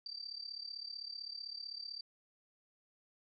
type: tone with amplitude modulation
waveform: sine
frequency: 4661 Hz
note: D8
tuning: 14 cents flat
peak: -39 dBFS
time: 0.06-2.01 s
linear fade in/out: 2 ms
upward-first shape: sine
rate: 35.7 Hz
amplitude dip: 85%
effects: none